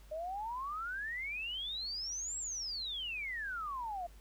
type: exponential two-way sweep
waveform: sine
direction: up then down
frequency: 604 to 7760 to 674 Hz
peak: -37 dBFS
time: 0.11-4.07 s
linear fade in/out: 10 ms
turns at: 2.38 s
effects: added 50 Hz sine -54 dBFS peak until 4.2 s + pink hiss -64 dBFS RMS until 4.2 s